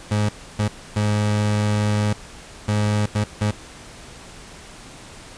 30% pulse tone bursts at uneven times, 104.9 Hz, G#2, 18 cents sharp, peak -15 dBFS, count 6, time 0.11-0.29 / 0.59-0.68 / 0.96-2.13 / 2.68-3.06 / 3.15-3.24 / 3.41-3.51 s, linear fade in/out 5 ms, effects pink hiss -41 dBFS RMS until 5.37 s + resampled to 22050 Hz

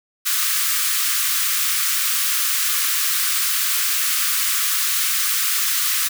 white high-pass noise, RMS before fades -20 dBFS, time 0.25-6.09 s, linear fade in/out 20 ms, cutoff 1100 Hz, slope 96 dB/octave, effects none

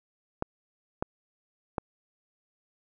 clicks, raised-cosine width 1 ms, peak -14 dBFS, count 3, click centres 0.424 / 1.025 / 1.782 s, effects none

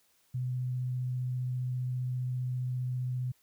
sine tone with vibrato, 126.2 Hz, B2, 38 cents sharp, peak -30 dBFS, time 0.34-3.32 s, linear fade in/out 10 ms, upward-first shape triangle, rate 15 Hz, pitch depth 11 cents each way, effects white hiss -69 dBFS RMS until 3.42 s

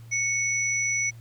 sine tone pair together, 2217 / 5913 Hz, C#7 / F#8, 0 / -2 cents, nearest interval octave + perfect fourth, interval 1698 cents, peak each -25 / -27 dBFS, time 0.11-1.11 s, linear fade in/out 20 ms, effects added 115 Hz sine -42 dBFS peak until 1.2 s + pink hiss -58 dBFS RMS until 1.2 s

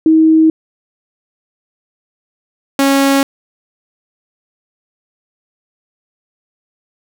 sine / sawtooth tone pair in turn, 318.3 / 275 Hz, D#4 / C#4, +39 / -14 cents, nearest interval minor third, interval 253 cents, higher first, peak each -5 dBFS, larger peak neither, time 0.06-0.5 / 2.79-3.23 s, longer neither, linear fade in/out 2 ms, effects none

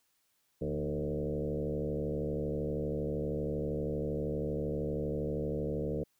sine tone with frequency modulation, 311.2 Hz, D#4, in tune, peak -31 dBFS, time 0.61-6.04 s, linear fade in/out 10 ms, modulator 72.7 Hz, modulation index 3.2, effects white hiss -75 dBFS RMS until 6.19 s

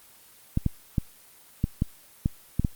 clicks, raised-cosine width 5 ms, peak -10 dBFS, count 8, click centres 0.574 / 0.663 / 0.982 / 1.641 / 1.821 / 2.259 / 2.596 / 2.648 s, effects white hiss -53 dBFS RMS until 2.75 s + Opus 24 kbps

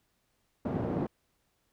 pink band-pass noise, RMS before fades -32 dBFS, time 0.65-1.07 s, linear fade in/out 5 ms, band 140 to 520 Hz, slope 12 dB/octave, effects pink hiss -75 dBFS RMS until 1.72 s

